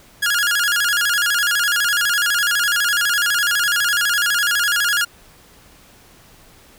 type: tone with vibrato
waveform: sawtooth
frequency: 1535 Hz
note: G6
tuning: 37 cents flat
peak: -12 dBFS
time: 0.22-5.05 s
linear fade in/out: 10 ms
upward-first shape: square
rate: 12 Hz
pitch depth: 140 cents each way
effects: pink hiss -48 dBFS RMS until 6.78 s